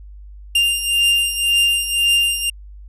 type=beating tone pair; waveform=45% pulse; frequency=2794 / 2795.9 Hz; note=F7 / F7; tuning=0 / +1 cents; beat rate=1.9 Hz; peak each=-20 / -16 dBFS; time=0.55-2.5 s; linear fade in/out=5 ms; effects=added 50 Hz sine -35 dBFS peak until 2.88 s + resampled to 32000 Hz